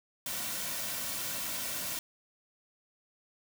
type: noise with comb filter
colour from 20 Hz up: white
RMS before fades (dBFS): -36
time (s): 0.26-1.99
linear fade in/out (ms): 2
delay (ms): 2.4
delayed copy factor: -0.5
effects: none